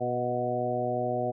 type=harmonic tone with a mistuned harmonic; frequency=122.6 Hz; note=B2; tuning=12 cents flat; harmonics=1 / 2 / 3 / 4 / 5 / 6; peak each=-36 / -36 / -35 / -34 / -31 / -32 dBFS; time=0-1.32 s; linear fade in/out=20 ms; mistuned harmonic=5; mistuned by=+23 cents; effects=none